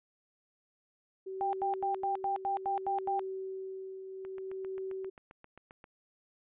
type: tone with tremolo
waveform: sine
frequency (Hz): 381.1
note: G4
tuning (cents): -49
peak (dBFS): -35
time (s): 1.26-5.1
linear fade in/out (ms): 10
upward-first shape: triangle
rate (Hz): 0.63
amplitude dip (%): 55
type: tone bursts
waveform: sine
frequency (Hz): 790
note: G5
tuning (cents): +13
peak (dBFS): -29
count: 9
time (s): 1.41-3.194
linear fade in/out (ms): 0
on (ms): 120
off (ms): 88
type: click train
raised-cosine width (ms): 0.5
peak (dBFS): -36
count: 13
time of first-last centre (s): 4.25-5.842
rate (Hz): 7.54
effects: resampled to 8000 Hz